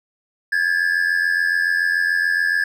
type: tone pair together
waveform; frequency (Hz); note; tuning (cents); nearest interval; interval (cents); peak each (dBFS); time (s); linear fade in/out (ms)
triangle; 1634 / 1721; G#6 / A6; -29 / -39; minor second; 90; -18 / -17; 0.52-2.64; 5
effects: none